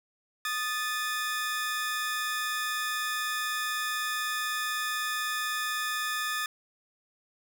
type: tone pair together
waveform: sawtooth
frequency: 1236 / 1748 Hz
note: D#6 / A6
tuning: -12 / -12 cents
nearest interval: tritone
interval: 600 cents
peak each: -29 / -28 dBFS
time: 0.45-6.46 s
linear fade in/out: 2 ms
effects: none